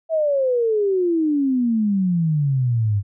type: exponential sweep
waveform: sine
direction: down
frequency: 659.3 to 98 Hz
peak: -16 dBFS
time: 0.09-3.03 s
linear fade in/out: 50 ms
effects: none